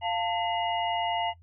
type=tone cluster; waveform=sine; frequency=698 / 894 / 2035 / 2865 Hz; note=F5 / A5 / C7 / F7; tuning=-1 / +27 / -49 / +44 cents; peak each=-30 / -29 / -37 / -34 dBFS; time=0.01-1.34 s; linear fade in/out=50 ms; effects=noise-tail reverb RT60 0.1 s tail -18 dB re dry + added 85 Hz sine -52 dBFS peak until 1.42 s